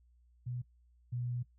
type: tone pair in turn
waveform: sine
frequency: 123.3 / 122.24 Hz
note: B2 / B2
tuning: -2 / -17 cents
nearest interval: unison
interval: 15 cents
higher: first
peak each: -36 / -34 dBFS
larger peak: second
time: 0.46-0.62 / 1.12-1.43 s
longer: second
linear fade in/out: 10 ms
effects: noise-tail reverb RT60 0.1 s tail -18 dB re dry + added 60 Hz sine -63 dBFS peak until 1.58 s